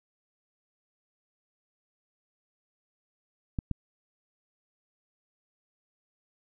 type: clicks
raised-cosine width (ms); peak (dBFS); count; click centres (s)
5; -17; 2; 3.588 / 3.713
effects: none